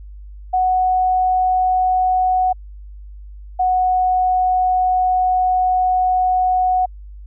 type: tone pair in turn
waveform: sine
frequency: 740 / 737.1 Hz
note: F#5 / F#5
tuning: 0 / -7 cents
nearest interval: unison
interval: 7 cents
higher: first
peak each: -13 dBFS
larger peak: neither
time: 0.53-2.53 / 3.59-6.86 s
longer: second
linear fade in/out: 10 ms
effects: added 50 Hz sine -33 dBFS peak until 7.26 s